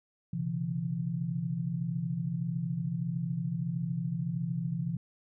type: tone cluster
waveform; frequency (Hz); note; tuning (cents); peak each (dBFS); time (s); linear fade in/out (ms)
sine; 127.3 / 140.7 / 168.9; C3 / C#3 / E3; -47 / +26 / +42; -36 / -37 / -32; 0.33-4.97; 5
effects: none